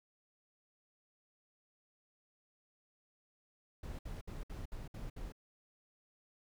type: noise bursts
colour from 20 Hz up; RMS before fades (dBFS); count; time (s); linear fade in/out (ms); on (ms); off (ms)
brown; -44; 7; 3.83-5.322; 5; 160; 62
effects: none